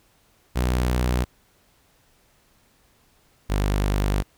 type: tone pair in turn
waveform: sawtooth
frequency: 61.74 / 49.89 Hz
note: B1 / G1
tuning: 0 / +31 cents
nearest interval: major third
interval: 369 cents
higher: first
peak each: -16 / -16 dBFS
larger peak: neither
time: 0.55-1.25 / 3.49-4.23 s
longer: second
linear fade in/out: 20 ms
effects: pink hiss -61 dBFS RMS until 4.37 s